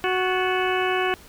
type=harmonic tone with a mistuned harmonic; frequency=370 Hz; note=F#4; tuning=in tune; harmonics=1 / 2 / 3 / 4 / 5 / 6 / 7 / 8; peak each=-24 / -27 / -29 / -30 / -31 / -32 / -32 / -33 dBFS; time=0.04-1.14 s; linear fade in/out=0 ms; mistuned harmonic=5; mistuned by=-110 cents; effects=pink hiss -48 dBFS RMS until 1.28 s